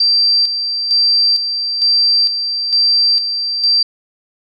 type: tone with tremolo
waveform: sine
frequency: 4699 Hz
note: D8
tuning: in tune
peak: -9 dBFS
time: 0-3.83 s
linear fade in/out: 5 ms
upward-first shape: square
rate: 1.1 Hz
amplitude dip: 55%
effects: none